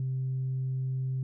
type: tone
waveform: sine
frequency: 130.81 Hz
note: C3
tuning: in tune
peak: -27 dBFS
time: 0-1.23 s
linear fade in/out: 2 ms
effects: tanh soft clip ceiling -25 dBFS